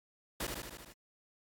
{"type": "noise with echo", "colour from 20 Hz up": "pink", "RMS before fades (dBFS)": -37, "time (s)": [0.4, 0.47], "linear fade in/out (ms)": 5, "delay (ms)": 76, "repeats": 6, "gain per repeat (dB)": -3, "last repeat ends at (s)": 0.926, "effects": ["AAC 64 kbps"]}